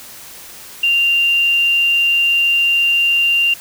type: tone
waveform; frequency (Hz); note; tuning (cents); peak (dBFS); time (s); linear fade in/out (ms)
sine; 2783; F7; -7; -11; 0.83-3.54; 5
effects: white hiss -36 dBFS RMS until 3.6 s